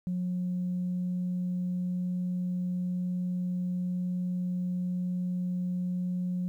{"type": "tone", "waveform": "sine", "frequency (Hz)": 180.1, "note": "F#3", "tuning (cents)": -46, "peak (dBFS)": -27, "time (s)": [0.07, 6.48], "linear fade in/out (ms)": 0, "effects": ["tanh soft clip ceiling -25 dBFS", "11-bit"]}